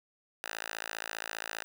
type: tone with high-pass filter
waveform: 5% pulse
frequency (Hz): 55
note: A1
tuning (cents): 0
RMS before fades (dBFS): -40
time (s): 0.44-1.64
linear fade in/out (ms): 0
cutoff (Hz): 1200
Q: 1.1
effects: none